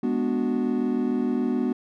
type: chord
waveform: triangle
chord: G# half-diminished seventh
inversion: none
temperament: equal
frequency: 207.7 / 246.9 / 293.7 / 370 Hz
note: G#3 / B3 / D4 / F#4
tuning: 0 / 0 / 0 / 0 cents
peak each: -28 / -22 / -28 / -28 dBFS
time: 0.03-1.73 s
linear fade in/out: 5 ms
effects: none